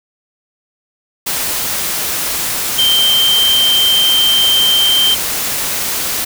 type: tone in noise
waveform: sine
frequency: 3136 Hz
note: G7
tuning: in tune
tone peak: -9 dBFS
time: 2.78-5.15 s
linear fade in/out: 10 ms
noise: white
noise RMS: -18 dBFS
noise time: 1.26-6.25 s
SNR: +6 dB
effects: none